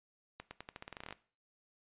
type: accelerating click train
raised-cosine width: 0.3 ms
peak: -28 dBFS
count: 15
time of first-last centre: 0.4-1.126 s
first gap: 110 ms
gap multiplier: 0.87
effects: noise-tail reverb RT60 0.4 s tail -17 dB re dry + resampled to 8000 Hz